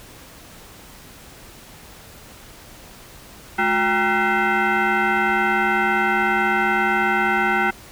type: tone with frequency modulation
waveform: sine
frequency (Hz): 360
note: F#4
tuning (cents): -47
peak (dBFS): -16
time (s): 3.58-7.71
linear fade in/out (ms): 10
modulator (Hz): 574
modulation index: 3.2
effects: pink hiss -43 dBFS RMS until 7.91 s